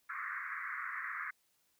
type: band-pass noise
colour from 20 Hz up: white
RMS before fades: -41 dBFS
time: 0.09-1.31 s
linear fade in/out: 10 ms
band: 1100 to 2100 Hz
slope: 96 dB/octave
effects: white hiss -75 dBFS RMS until 1.79 s